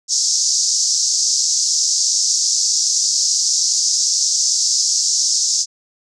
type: band-pass noise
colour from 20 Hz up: pink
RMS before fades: -17 dBFS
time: 0.08-5.66 s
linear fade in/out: 50 ms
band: 5000 to 7000 Hz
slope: 48 dB/octave
effects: none